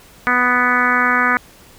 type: harmonic tone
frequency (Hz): 247.6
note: B3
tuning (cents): +5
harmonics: 1 / 2 / 3 / 4 / 5 / 6 / 7 / 8 / 9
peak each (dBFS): -23 / -28 / -26 / -23 / -18 / -18 / -20 / -22 / -25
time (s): 0.27-1.37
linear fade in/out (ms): 0
effects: pink hiss -45 dBFS RMS until 1.78 s